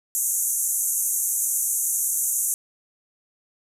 white band-pass noise, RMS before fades -24 dBFS, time 0.15-2.54 s, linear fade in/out 0 ms, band 6200 to 13000 Hz, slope 96 dB/octave, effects none

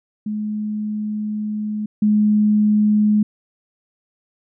sine tone pair in turn, 211.9 / 210.8 Hz, G#3 / G#3, +35 / +26 cents, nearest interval unison, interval 9 cents, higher first, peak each -21 / -12 dBFS, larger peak second, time 0.26-1.86 / 2.02-3.23 s, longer first, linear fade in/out 5 ms, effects none

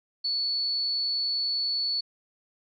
sine tone, 4435 Hz, C#8, in tune, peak -25 dBFS, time 0.24-2.01 s, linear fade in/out 10 ms, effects none

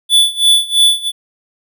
square tone with tremolo, 3467 Hz, A7, 26 cents flat, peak -6 dBFS, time 0.09-1.12 s, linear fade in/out 50 ms, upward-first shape sine, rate 3 Hz, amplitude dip 90%, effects none

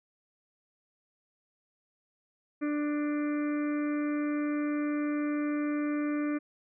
harmonic tone, 295.5 Hz, D4, 11 cents sharp, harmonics 1 / 2 / 4 / 5 / 6 / 7 / 8, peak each -28 / -40 / -43 / -46 / -48 / -48 / -49 dBFS, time 2.61-6.39 s, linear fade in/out 20 ms, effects none

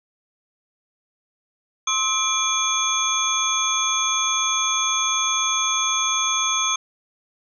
sine tone cluster, 1061 / 1288 / 2378 / 3407 / 6370 Hz, C6 / E6 / D7 / G#7 / G8, +24 / -41 / +21 / +44 / +27 cents, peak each -26 / -28 / -29 / -24 / -23 dBFS, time 1.87-6.76 s, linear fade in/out 5 ms, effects none

